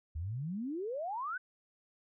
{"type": "exponential sweep", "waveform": "sine", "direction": "up", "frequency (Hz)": [73, 1563], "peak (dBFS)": -35, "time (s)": [0.15, 1.38], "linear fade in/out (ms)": 10, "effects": []}